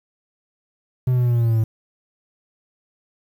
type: exponential sweep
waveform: triangle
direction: down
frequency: 128.4 to 110 Hz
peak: -13 dBFS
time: 1.07-1.64 s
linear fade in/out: 5 ms
effects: 8-bit